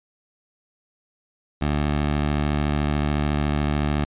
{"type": "tone", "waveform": "15% pulse", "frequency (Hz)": 73.8, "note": "D2", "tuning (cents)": 9, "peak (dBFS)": -14, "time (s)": [1.61, 4.05], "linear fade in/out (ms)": 10, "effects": ["resampled to 8000 Hz"]}